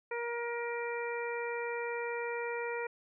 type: harmonic tone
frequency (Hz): 472.7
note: A#4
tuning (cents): +24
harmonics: 1 / 2 / 3 / 4 / 5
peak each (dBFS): -36 / -41 / -44 / -43 / -43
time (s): 0.11-2.87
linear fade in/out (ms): 5
effects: none

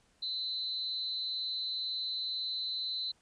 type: tone with amplitude modulation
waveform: sine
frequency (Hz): 4040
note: B7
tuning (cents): +39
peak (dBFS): -30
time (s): 0.22-3.12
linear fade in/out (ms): 10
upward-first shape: sine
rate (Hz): 258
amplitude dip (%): 70
effects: pink hiss -69 dBFS RMS until 3.21 s + resampled to 22050 Hz

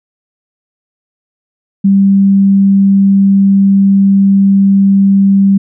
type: tone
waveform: sine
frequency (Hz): 196.4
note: G3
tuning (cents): +4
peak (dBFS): -4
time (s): 1.84-5.58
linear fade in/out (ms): 10
effects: none

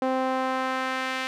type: tone with band-pass filter sweep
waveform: sawtooth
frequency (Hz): 260.5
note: C4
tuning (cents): -7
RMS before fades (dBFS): -27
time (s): 0.02-1.27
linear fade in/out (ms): 0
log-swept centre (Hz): 620 to 2300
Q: 1.1
effects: none

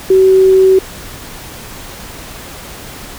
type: tone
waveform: sine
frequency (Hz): 379.3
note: F#4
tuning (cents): +43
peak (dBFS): -4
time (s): 0.1-0.79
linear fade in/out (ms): 5
effects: pink hiss -30 dBFS RMS until 3.18 s

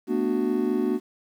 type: chord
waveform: triangle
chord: B minor seventh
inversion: third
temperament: just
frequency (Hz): 222.2 / 246.9 / 296.3 / 370.4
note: A3 / B3 / D4 / F#4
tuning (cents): +17 / 0 / +15 / +2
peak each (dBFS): -27 / -25 / -26 / -24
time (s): 0.07-1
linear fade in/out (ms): 50
effects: 9-bit

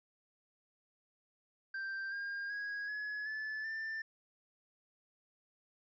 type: tone with pitch steps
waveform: triangle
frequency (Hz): 1572 / 1611.5 / 1652.1 / 1693.6 / 1736.2 / 1779.9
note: G6 / G6 / G#6 / G#6 / A6 / A6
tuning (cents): +4 / +47 / -10 / +33 / -24 / +19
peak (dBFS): -36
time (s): 1.74-4.02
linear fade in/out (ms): 5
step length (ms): 380
effects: resampled to 16000 Hz

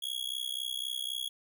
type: tone with amplitude modulation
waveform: 45% pulse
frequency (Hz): 3322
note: G#7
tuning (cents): 0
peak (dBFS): -29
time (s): 0.02-1.29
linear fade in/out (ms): 10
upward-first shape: sine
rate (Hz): 63.9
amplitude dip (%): 100
effects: none

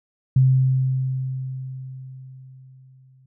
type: tone with exponential decay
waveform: sine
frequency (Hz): 130.81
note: C3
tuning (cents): 0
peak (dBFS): -11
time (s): 0.36-3.26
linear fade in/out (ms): 5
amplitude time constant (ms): 630
effects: none

